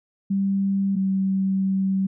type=tone pair in turn; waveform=sine; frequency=196 / 192.19 Hz; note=G3 / G3; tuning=0 / -34 cents; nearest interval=unison; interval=34 cents; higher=first; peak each=-19 dBFS; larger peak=neither; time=0.3-0.96 / 0.96-2.07 s; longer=second; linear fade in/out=10 ms; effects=none